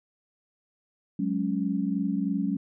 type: chord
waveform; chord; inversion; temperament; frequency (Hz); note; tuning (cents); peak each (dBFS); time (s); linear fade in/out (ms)
sine; F# suspended second; none; just; 185 / 208.1 / 277.5; F#3 / G#3 / C#4; 0 / +4 / +2; -29; 1.19-2.57; 5
effects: none